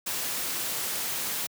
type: noise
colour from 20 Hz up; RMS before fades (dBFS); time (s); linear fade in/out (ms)
white; -31; 0.06-1.47; 10
effects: high-pass 100 Hz 12 dB/octave